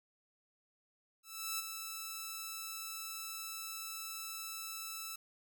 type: tone with ADSR envelope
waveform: 5% pulse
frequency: 1317 Hz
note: E6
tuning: 2 cents flat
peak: -23 dBFS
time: 1.23-5.16 s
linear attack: 360 ms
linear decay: 20 ms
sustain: -7 dB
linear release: 7 ms
effects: none